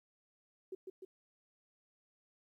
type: tone with echo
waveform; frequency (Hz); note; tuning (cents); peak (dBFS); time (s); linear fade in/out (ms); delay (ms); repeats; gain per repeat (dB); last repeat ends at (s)
sine; 377.6; F#4; +35; -40; 0.72-0.75; 5; 150; 2; -3; 1.05
effects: 13-bit